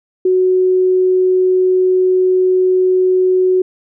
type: tone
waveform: sine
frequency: 370 Hz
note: F#4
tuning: in tune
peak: -9 dBFS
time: 0.25-3.62 s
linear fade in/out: 5 ms
effects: none